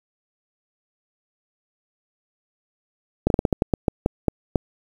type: slowing click train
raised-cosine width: 2 ms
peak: -4 dBFS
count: 12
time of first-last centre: 3.27-4.558 s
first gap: 32 ms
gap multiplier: 1.24
effects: 7-bit